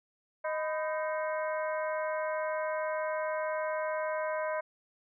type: harmonic tone with a mistuned harmonic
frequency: 311.1 Hz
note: D#4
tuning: in tune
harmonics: 2 / 3 / 4 / 5 / 6 / 7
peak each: -32 / -37 / -44 / -40 / -47 / -46 dBFS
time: 0.44-4.61 s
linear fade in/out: 10 ms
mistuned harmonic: 3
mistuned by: +120 cents
effects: none